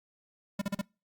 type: tone bursts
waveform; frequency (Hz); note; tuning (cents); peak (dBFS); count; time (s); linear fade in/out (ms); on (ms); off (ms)
square; 200; G3; +35; -29; 4; 0.59-0.814; 5; 26; 40
effects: noise-tail reverb RT60 0.3 s tail -26 dB re dry + Opus 48 kbps